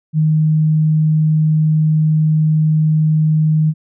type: tone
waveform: sine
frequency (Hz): 155.56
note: D#3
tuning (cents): 0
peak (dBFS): -10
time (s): 0.13-3.74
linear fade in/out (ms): 50
effects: none